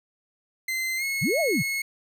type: tone with pitch glide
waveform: 40% pulse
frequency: 2067 to 2179 Hz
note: C7 to C#7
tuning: -22 to -30 cents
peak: -25 dBFS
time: 0.68-1.82 s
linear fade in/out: 5 ms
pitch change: +92 cents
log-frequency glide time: 0.97-1.04 s
type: linear two-way sweep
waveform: sine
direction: up then down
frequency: 89.8 to 691 to 97.6 Hz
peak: -22 dBFS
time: 1.21-1.63 s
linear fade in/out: 20 ms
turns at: 1.4 s
effects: none